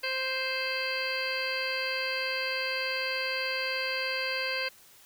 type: harmonic tone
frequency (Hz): 523.3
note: C5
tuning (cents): 0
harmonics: 1 / 2 / 3 / 4 / 5 / 6 / 8 / 9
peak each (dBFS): -36 / -41 / -36 / -36 / -35 / -41 / -40 / -37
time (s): 0.03-4.69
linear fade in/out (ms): 10
effects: white hiss -56 dBFS RMS until 5.05 s